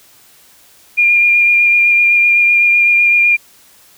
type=tone with vibrato; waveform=sine; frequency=2408 Hz; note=D7; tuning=43 cents sharp; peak=-7 dBFS; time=0.97-3.37 s; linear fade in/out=20 ms; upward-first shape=sine; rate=7.9 Hz; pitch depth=15 cents each way; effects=white hiss -46 dBFS RMS until 3.97 s